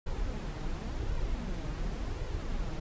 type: noise with flanger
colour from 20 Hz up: brown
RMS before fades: -34 dBFS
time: 0.06-2.8 s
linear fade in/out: 10 ms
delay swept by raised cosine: 2 to 6.5 ms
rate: 0.92 Hz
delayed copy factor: +0.5
effects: resampled to 16000 Hz